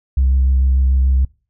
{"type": "tone with vibrato", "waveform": "sine", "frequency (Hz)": 65.8, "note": "C2", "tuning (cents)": 10, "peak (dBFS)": -9, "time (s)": [0.17, 1.25], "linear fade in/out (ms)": 5, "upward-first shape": "triangle", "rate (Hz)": 6.8, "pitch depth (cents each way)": 23, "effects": ["noise-tail reverb RT60 0.4 s tail -26 dB re dry", "tanh soft clip ceiling -8 dBFS"]}